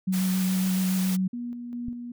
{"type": "tone with vibrato", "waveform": "sine", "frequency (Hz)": 186.6, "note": "F#3", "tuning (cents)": 15, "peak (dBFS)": -22, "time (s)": [0.07, 1.28], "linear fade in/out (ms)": 10, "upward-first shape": "square", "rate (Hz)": 7.2, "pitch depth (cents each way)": 12}
{"type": "noise", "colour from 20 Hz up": "white", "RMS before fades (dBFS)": -35, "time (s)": [0.12, 1.17], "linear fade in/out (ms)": 20}
{"type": "tone with tremolo", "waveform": "sine", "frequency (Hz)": 240.8, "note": "B3", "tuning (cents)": -44, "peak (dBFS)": -30, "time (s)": [1.33, 2.12], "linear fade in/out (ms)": 5, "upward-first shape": "square", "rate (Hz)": 2.5, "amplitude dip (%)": 35}
{"type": "click", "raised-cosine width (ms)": 5, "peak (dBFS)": -25, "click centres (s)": 1.884}
{"effects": []}